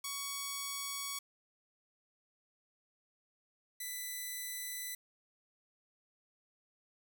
5% pulse tone pair in turn, 1120 / 1995.6 Hz, C#6 / B6, +18 / +17 cents, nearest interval minor seventh, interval 999 cents, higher second, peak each -26 / -29 dBFS, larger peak first, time 0.04-1.19 / 3.8-4.95 s, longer neither, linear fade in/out 5 ms, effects none

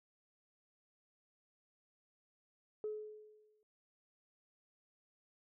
sine tone with exponential decay, 426.9 Hz, G#4, 48 cents sharp, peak -35 dBFS, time 2.84-3.63 s, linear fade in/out 1 ms, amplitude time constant 170 ms, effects tanh soft clip ceiling -32 dBFS

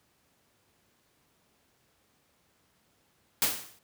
white noise with exponential decay, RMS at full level -23 dBFS, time 3.42-3.79 s, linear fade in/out 1 ms, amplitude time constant 80 ms, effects pink hiss -69 dBFS RMS until 3.83 s + high-pass 80 Hz 12 dB/octave

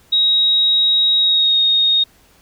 sine tone with pitch glide, 3800 to 3722 Hz, A#7 to A#7, +33 to -3 cents, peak -11 dBFS, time 0.12-2.04 s, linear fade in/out 10 ms, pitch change -36 cents, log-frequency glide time 1.18-1.59 s, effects pink hiss -52 dBFS RMS until 2.41 s

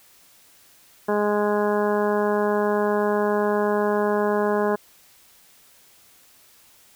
harmonic tone, 207.7 Hz, G#3, in tune, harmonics 1 / 2 / 3 / 4 / 5 / 6 / 7 / 8, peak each -26 / -22 / -26 / -29 / -29 / -39 / -35 / -35 dBFS, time 1.08-4.76 s, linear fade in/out 10 ms, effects white hiss -54 dBFS RMS until 6.95 s

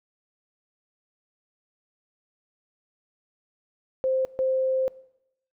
sine tone bursts at uneven times, 523.3 Hz, C5, in tune, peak -21 dBFS, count 2, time 4.04-4.25 / 4.39-4.88 s, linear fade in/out 0 ms, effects noise-tail reverb RT60 0.8 s tail -21 dB re dry

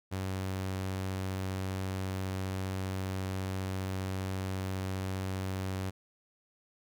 sawtooth tone, 94.8 Hz, F#2, 43 cents sharp, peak -29 dBFS, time 0.11-5.91 s, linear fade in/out 20 ms, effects none

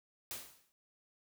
white noise with exponential decay, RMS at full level -40 dBFS, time 0.31-0.72 s, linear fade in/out 0 ms, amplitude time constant 88 ms, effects none

